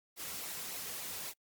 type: noise with flanger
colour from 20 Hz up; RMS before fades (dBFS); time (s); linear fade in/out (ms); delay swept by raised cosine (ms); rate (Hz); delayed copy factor
white; -42; 0.16-1.34; 50; 0.59 to 3.39; 3.5; -0.5
effects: noise-tail reverb RT60 0.1 s tail -26 dB re dry + Opus 48 kbps